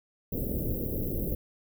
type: band-stop noise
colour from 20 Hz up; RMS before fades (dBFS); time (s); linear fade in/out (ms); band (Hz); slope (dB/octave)
pink; -31; 0.32-1.35; 5; 540 to 13000; 48
effects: none